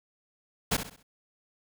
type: noise with echo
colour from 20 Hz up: pink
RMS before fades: -26 dBFS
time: 0.71-0.77 s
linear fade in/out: 10 ms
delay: 65 ms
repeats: 4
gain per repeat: -9 dB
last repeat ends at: 1.03 s
effects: none